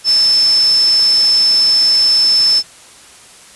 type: tone in noise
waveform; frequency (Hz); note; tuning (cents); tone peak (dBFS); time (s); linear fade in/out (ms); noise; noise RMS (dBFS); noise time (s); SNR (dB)
sine; 5274; E8; 0; -8; 0.04-2.63; 50; white; -25; 0.04-2.63; +14
effects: white hiss -40 dBFS RMS until 3.55 s + resampled to 24000 Hz